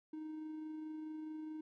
triangle tone with amplitude modulation, 311.1 Hz, D#4, in tune, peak -39 dBFS, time 0.13-1.61 s, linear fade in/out 5 ms, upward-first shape sine, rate 24.7 Hz, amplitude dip 30%, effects tanh soft clip ceiling -35 dBFS

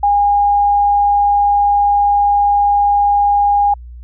sine tone, 815 Hz, G#5, 33 cents flat, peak -9 dBFS, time 0.03-3.74 s, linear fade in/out 5 ms, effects added 60 Hz sine -30 dBFS peak until 4.03 s

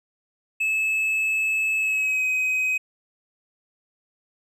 triangle tone with pitch glide, 2600 to 2523 Hz, E7 to D#7, -24 to +23 cents, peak -19 dBFS, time 0.6-2.78 s, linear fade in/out 10 ms, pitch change -53 cents, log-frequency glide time 1.78-2.24 s, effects none

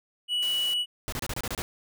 triangle tone, 2940 Hz, F#7, 12 cents flat, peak -23 dBFS, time 0.28-0.86 s, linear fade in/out 50 ms
white high-pass noise, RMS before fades -40 dBFS, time 0.42-0.74 s, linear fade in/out 5 ms, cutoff 120 Hz, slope 12 dB/octave
pink noise bursts, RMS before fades -32 dBFS, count 8, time 1.08-1.62 s, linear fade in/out 0 ms, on 43 ms, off 28 ms
effects none

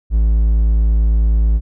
triangle tone, 54.6 Hz, A1, 13 cents flat, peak -8 dBFS, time 0.1-1.61 s, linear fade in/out 50 ms, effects none

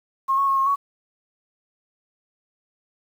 sine tone with pitch steps, 1076 / 1103 / 1087 / 1078 / 1119 Hz, C6 / C#6 / C#6 / C#6 / C#6, +48 / -9 / -34 / -49 / +16 cents, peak -17 dBFS, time 0.28-0.76 s, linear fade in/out 20 ms, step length 96 ms, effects 8-bit

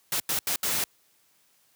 white noise bursts at uneven times, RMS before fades -27 dBFS, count 4, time 0.12-0.2 / 0.29-0.39 / 0.47-0.56 / 0.63-0.84 s, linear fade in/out 2 ms, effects white hiss -65 dBFS RMS until 1.75 s + high-pass 80 Hz 12 dB/octave

